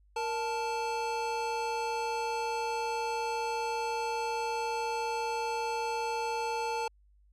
square tone pair together, 466.2 / 880 Hz, A#4 / A5, 0 / 0 cents, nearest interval major seventh, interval 1100 cents, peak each -36 / -33 dBFS, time 0.16-6.88 s, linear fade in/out 5 ms, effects added 50 Hz sine -60 dBFS peak until 7.32 s + low-pass 7000 Hz 12 dB/octave

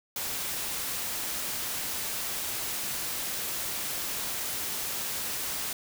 white noise, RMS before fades -33 dBFS, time 0.16-5.73 s, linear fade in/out 2 ms, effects none

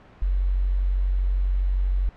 sine tone with quantisation, 46.25 Hz, F#1, in tune, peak -19 dBFS, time 0.22-2.09 s, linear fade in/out 0 ms, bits 8, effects pink hiss -50 dBFS RMS until 2.16 s + low-pass 2000 Hz 12 dB/octave

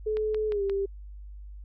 sine tone with pitch glide, 430.3 to 394.6 Hz, A4 to G4, -39 to +11 cents, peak -25 dBFS, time 0.06-0.86 s, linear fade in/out 10 ms, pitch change -150 cents, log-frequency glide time 0.48-0.63 s
click train, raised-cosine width 0.3 ms, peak -25 dBFS, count 4, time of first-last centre 0.17-0.697 s, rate 5.69 Hz
effects added 50 Hz sine -40 dBFS peak until 1.64 s

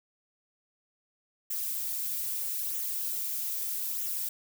violet noise with flanger, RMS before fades -33 dBFS, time 1.5-4.29 s, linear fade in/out 5 ms, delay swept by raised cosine 0.21 to 5.61 ms, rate 0.79 Hz, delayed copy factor -0.5, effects none

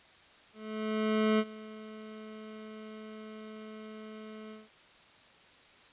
25% pulse tone with ADSR envelope, 216.5 Hz, A3, 28 cents flat, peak -20 dBFS, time 0.53-4.69 s, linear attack 860 ms, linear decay 51 ms, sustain -20 dB, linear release 180 ms, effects white hiss -58 dBFS RMS until 5.92 s + resampled to 8000 Hz

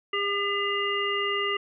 harmonic tone, 402.9 Hz, G4, 48 cents sharp, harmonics 1 / 3 / 5 / 7, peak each -30 / -30 / -30 / -30 dBFS, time 0.13-1.57 s, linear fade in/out 5 ms, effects none

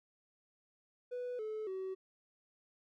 triangle tone with pitch steps, 493.9 / 432.5 / 378.7 Hz, B4 / A4 / F#4, 0 / -30 / +40 cents, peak -35 dBFS, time 1.11-1.95 s, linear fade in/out 20 ms, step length 280 ms, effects tanh soft clip ceiling -33 dBFS

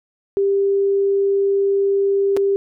sine tone with dropouts, 395.9 Hz, G4, 17 cents sharp, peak -14 dBFS, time 0.37-2.56 s, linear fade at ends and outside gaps 0 ms, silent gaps 2.366-2.371 s, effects none

